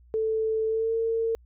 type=tone with pitch glide; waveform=sine; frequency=440.8 to 453.5 Hz; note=A4 to A#4; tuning=+3 to -48 cents; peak=-23 dBFS; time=0.14-1.35 s; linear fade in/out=0 ms; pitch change=+49 cents; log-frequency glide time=0.67-0.94 s; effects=added 60 Hz sine -52 dBFS peak until 1.45 s